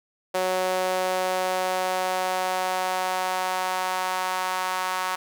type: tone with high-pass filter sweep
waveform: sawtooth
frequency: 185 Hz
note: F#3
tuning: in tune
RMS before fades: -26 dBFS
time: 0.34-5.16 s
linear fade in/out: 10 ms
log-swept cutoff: 540 to 1000 Hz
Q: 2.3
effects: none